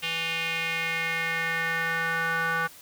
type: tone with band-pass filter sweep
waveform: square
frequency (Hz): 164.81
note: E3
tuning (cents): 0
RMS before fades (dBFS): -28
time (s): 0.02-2.68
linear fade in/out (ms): 20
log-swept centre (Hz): 2800 to 1400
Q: 3.9
effects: white hiss -49 dBFS RMS until 2.81 s